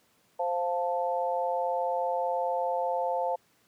sine chord, F major, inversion second, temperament equal, 523.3 / 698.5 / 880 Hz, C5 / F5 / A5, 0 / 0 / 0 cents, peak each -30 / -31 / -31 dBFS, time 0.39-3.36 s, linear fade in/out 10 ms, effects pink hiss -66 dBFS RMS until 3.67 s + high-pass 150 Hz 12 dB/octave

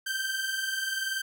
sawtooth tone pair together, 1547.3 / 1568 Hz, G6 / G6, -23 / 0 cents, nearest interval unison, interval 23 cents, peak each -31 / -27 dBFS, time 0.06-1.22 s, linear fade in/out 10 ms, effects none

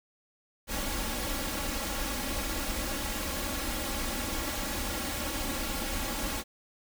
pink noise with comb filter, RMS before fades -33 dBFS, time 0.67-6.44 s, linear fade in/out 50 ms, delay 3.6 ms, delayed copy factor +0.75, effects none

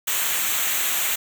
white noise with comb filter, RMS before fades -23 dBFS, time 0.07-1.16 s, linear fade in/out 10 ms, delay 0.2 ms, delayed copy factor -0.7, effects none

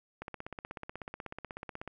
click train, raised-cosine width 0.5 ms, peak -25 dBFS, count 28, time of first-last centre 0.22-1.876 s, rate 16.3 Hz, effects none

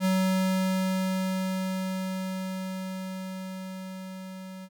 square tone with level ramp, 188 Hz, F#3, 28 cents sharp, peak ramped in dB -22 to -40 dBFS, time 0-4.69 s, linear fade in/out 50 ms, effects none

